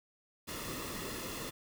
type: noise with comb filter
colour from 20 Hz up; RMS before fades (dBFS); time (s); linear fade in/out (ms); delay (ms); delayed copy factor
pink; -41; 0.47-1.51; 20; 1.3; -0.6
effects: none